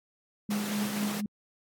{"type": "tone with tremolo", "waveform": "sine", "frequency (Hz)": 207.7, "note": "G#3", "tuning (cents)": 0, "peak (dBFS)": -27, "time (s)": [0.49, 1.26], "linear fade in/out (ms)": 2, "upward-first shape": "sine", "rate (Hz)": 4.1, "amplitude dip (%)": 55}
{"type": "high-pass noise", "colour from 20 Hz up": "pink", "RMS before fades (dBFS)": -37, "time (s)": [0.5, 1.21], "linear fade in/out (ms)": 10, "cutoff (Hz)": 130, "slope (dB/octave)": 48}
{"effects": ["AAC 64 kbps"]}